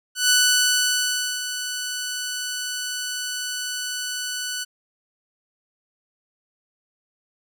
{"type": "tone with ADSR envelope", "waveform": "10% pulse", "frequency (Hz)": 1488, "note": "F#6", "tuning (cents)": 9, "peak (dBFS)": -6, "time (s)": [0.15, 4.65], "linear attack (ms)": 150, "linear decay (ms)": 1100, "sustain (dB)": -12, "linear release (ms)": 23, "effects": []}